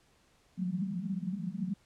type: band-pass noise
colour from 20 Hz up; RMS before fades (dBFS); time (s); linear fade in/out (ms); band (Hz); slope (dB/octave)
pink; -35; 0.57-1.74; 5; 170 to 210; 96
effects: pink hiss -67 dBFS RMS until 1.85 s + low-pass 9000 Hz 12 dB/octave